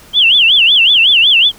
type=tone with vibrato; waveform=sine; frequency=3051 Hz; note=G7; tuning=48 cents flat; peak=-5 dBFS; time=0.13-1.52 s; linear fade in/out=50 ms; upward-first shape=sine; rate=5.4 Hz; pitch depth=240 cents each way; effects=pink hiss -40 dBFS RMS until 1.58 s